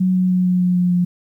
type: tone with pitch steps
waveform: sine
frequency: 185 / 183.72 / 182.45 / 181.19 / 179.94 / 178.7 / 177.46 Hz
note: F#3 / F#3 / F#3 / F#3 / F#3 / F3 / F3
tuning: 0 / -12 / -24 / -36 / -48 / +40 / +28 cents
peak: -13 dBFS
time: 0-1.05 s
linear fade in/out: 10 ms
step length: 150 ms
effects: 9-bit